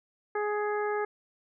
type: harmonic tone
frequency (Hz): 417.6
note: G#4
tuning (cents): +10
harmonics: 1 / 2 / 3 / 4 / 5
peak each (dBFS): -29 / -34 / -37 / -38 / -44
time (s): 0.35-1.05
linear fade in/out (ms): 5
effects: none